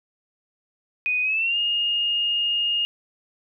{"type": "tone with pitch glide", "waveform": "sine", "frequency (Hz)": [2489, 2843], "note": ["D#7", "F7"], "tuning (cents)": [0, 30], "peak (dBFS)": -20, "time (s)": [1.06, 2.85], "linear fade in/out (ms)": 0, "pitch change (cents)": 230, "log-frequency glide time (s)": [1.22, 1.58], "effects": []}